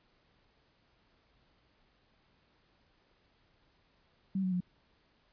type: tone with pitch steps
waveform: sine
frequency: 191.9 / 185.58 / 179.46 Hz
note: G3 / F#3 / F3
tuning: -37 / +5 / +47 cents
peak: -29 dBFS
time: 4.35-4.605 s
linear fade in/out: 5 ms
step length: 85 ms
effects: pink hiss -70 dBFS RMS until 5.32 s + resampled to 11025 Hz